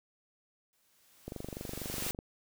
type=noise with exponential growth; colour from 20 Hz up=white; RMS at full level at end=-35 dBFS; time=0.73-2.11 s; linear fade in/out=0 ms; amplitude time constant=300 ms
type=click train; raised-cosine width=2 ms; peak=-26 dBFS; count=23; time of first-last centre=1.28-2.189 s; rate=24.2 Hz
effects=none